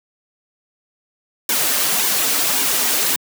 white noise with flanger, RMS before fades -18 dBFS, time 1.49-3.16 s, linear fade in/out 2 ms, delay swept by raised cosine 1.5 to 6 ms, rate 1.8 Hz, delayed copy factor -0.7, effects high-pass 200 Hz 12 dB/octave

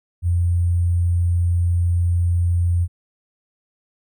sine tone with sample-and-hold, 86.9 Hz, F2, 8 cents flat, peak -15 dBFS, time 0.22-2.88 s, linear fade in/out 50 ms, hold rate 8820 Hz, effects none

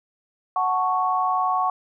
sine chord, F# minor, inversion none, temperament equal, 740 / 880 / 1108.7 Hz, F#5 / A5 / C#6, 0 / 0 / 0 cents, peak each -23 / -28 / -22 dBFS, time 0.56-1.7 s, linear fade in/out 2 ms, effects none

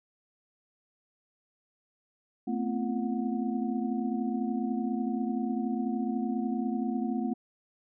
sine tone cluster, 222.8 / 253.1 / 266.9 / 341.6 / 731 Hz, A3 / B3 / C4 / F4 / F#5, +22 / +43 / +35 / -38 / -21 cents, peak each -31 / -32 / -40 / -37 / -40 dBFS, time 2.47-7.34 s, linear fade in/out 10 ms, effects none

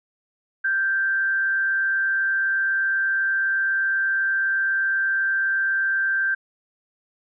sine tone with frequency modulation, 1568 Hz, G6, in tune, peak -19 dBFS, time 0.64-6.35 s, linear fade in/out 10 ms, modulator 149 Hz, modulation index 0.27, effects none

